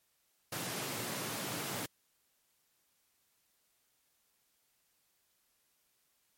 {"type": "high-pass noise", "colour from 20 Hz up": "pink", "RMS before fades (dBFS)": -39, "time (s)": [0.52, 1.86], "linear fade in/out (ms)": 5, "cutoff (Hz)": 110, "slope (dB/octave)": 48, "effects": ["white hiss -75 dBFS RMS until 6.37 s", "MP3 64 kbps"]}